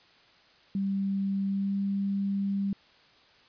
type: tone with pitch glide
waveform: sine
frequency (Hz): 196 to 197.93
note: G3 to G3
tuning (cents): 0 to +17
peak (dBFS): -26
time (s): 0.75-2.73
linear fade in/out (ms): 2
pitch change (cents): +17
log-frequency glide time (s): 1.47-1.76
effects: white hiss -59 dBFS RMS until 3.48 s + resampled to 11025 Hz